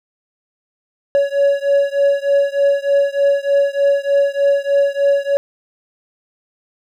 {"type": "beating tone pair", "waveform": "triangle", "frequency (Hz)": [560, 563.3], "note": ["C#5", "C#5"], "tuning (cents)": [18, 28], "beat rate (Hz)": 3.3, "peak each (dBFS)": [-13, -14], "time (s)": [1.15, 5.37], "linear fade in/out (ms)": 0, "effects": []}